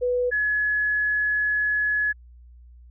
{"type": "tone pair in turn", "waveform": "sine", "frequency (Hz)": [493.9, 1696.2], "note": ["B4", "G#6"], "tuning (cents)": [0, 36], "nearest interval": "octave + major sixth", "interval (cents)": 2136, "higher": "second", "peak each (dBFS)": -20, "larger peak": "neither", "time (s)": [[0.01, 0.31], [0.31, 2.13]], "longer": "second", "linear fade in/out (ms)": 20, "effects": ["added 60 Hz sine -45 dBFS peak until 2.9 s"]}